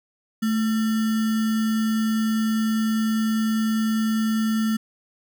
sine tone with sample-and-hold, 220 Hz, A3, in tune, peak -19 dBFS, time 0.42-4.77 s, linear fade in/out 10 ms, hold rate 1575 Hz, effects none

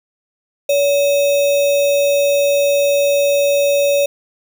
sine tone with sample-and-hold, 568 Hz, C#5, 42 cents sharp, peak -11 dBFS, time 0.69-4.06 s, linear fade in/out 5 ms, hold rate 3150 Hz, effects none

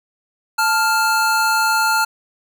square tone pair together, 880 / 1396.9 Hz, A5 / F6, 0 / 0 cents, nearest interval minor sixth, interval 800 cents, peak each -19 / -17 dBFS, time 0.58-2.05 s, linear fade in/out 10 ms, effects none

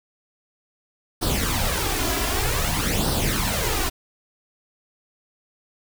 pink noise with flanger, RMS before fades -23 dBFS, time 1.21-3.9 s, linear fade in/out 20 ms, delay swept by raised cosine 0.21 to 3.01 ms, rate 0.53 Hz, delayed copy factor +0.65, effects none

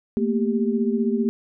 sine tone cluster, 222.1 / 237.5 / 395.4 Hz, A3 / A#3 / G4, +16 / +33 / +15 cents, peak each -22 / -24 / -25 dBFS, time 0.17-1.29 s, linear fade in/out 0 ms, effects none

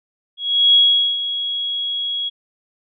sine tone with ADSR envelope, 3322 Hz, G#7, in tune, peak -8 dBFS, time 0.37-2.3 s, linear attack 370 ms, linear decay 430 ms, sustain -12 dB, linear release 22 ms, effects none

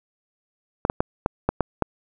clicks, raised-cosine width 1 ms, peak -5 dBFS, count 7, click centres 0.851 / 0.899 / 1.005 / 1.261 / 1.49 / 1.607 / 1.823 s, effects none

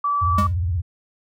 sine tone, 1155 Hz, D6, 29 cents flat, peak -18 dBFS, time 0.04-0.47 s, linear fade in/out 5 ms
sine tone with vibrato, 87.31 Hz, F2, in tune, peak -19 dBFS, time 0.21-0.82 s, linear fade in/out 20 ms, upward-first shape sine, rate 17 Hz, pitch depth 200 cents each way
square tone with exponential decay, 203.8 Hz, G#3, 32 cents flat, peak -18 dBFS, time 0.38-0.55 s, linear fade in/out 5 ms, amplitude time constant 36 ms
effects none

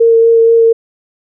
sine tone with vibrato, 457.9 Hz, A#4, 31 cents flat, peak -4 dBFS, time 0-0.73 s, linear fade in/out 10 ms, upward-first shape sine, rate 4.2 Hz, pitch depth 11 cents each way, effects none

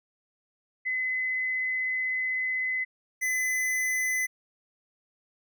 sine / square tone pair in turn, 2029 / 2020 Hz, B6 / B6, +46 / +39 cents, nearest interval unison, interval 7 cents, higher first, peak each -26 dBFS, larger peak neither, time 0.85-2.85 / 3.21-4.27 s, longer first, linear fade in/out 20 ms, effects none

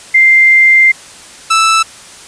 sine / sawtooth tone pair in turn, 2093 / 1318.5 Hz, C7 / E6, 0 / 0 cents, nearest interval minor sixth, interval 800 cents, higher first, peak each -3 dBFS, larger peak neither, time 0.14-0.92 / 1.5-1.83 s, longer first, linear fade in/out 10 ms, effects white hiss -34 dBFS RMS until 2.27 s + resampled to 22050 Hz

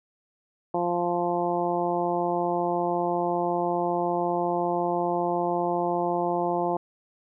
harmonic tone, 174.61 Hz, F3, in tune, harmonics 1 / 2 / 3 / 4 / 5 / 6, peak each -34 / -28 / -31 / -28 / -30 / -36 dBFS, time 0.74-6.77 s, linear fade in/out 5 ms, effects none

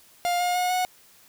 45% pulse tone with pitch steps, 704 / 713.4 / 723 / 732.6 Hz, F5 / F5 / F#5 / F#5, +14 / +37 / -40 / -17 cents, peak -22 dBFS, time 0.25-0.85 s, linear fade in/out 0 ms, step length 150 ms, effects white hiss -55 dBFS RMS until 1.28 s

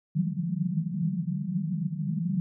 pink band-pass noise, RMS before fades -29 dBFS, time 0.15-2.4 s, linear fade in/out 0 ms, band 150 to 200 Hz, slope 96 dB/octave, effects none

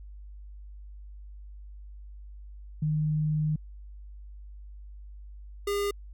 sine / square tone pair in turn, 153.5 / 405.4 Hz, D#3 / G#4, -23 / -42 cents, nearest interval octave + perfect fourth, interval 1681 cents, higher second, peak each -24 / -27 dBFS, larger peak first, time 2.82-3.56 / 5.67-5.91 s, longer first, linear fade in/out 5 ms, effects added 50 Hz sine -42 dBFS peak until 6.13 s

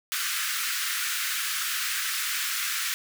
pink high-pass noise, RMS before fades -29 dBFS, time 0.12-2.94 s, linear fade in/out 0 ms, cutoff 1300 Hz, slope 48 dB/octave, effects none

